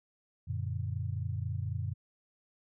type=chord; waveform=sine; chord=Gb augmented; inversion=none; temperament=equal; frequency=92.5 / 116.54 / 146.83 Hz; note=Gb2 / Bb2 / D3; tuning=0 / 0 / 0 cents; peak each=-35 / -36 / -40 dBFS; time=0.47-1.94 s; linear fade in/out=20 ms; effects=none